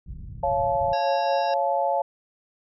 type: low-pass noise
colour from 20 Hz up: white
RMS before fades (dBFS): -37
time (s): 0.06-0.94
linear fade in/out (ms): 10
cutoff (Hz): 140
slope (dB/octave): 24
type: chord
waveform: sine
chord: Db augmented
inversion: none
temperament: just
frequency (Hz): 554.4 / 693 / 866.2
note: Db5 / F5 / A5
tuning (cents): 0 / -14 / -27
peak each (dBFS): -25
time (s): 0.43-2.02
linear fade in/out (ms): 5
type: harmonic tone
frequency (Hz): 550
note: C#5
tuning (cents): -14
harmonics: 1 / 3 / 5 / 7 / 9 / 10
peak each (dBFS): -33 / -38 / -40 / -41 / -43 / -43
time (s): 0.93-1.54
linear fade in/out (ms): 2
effects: none